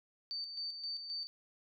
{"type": "tone with tremolo", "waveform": "sine", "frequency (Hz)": 4581, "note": "D8", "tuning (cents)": -44, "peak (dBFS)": -37, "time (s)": [0.31, 1.27], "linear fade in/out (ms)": 0, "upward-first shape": "square", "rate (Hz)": 3.8, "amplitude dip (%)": 50, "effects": []}